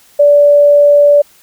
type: tone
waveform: sine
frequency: 580 Hz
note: D5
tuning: 22 cents flat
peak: -3 dBFS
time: 0.19-1.22 s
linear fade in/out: 10 ms
effects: white hiss -46 dBFS RMS until 1.42 s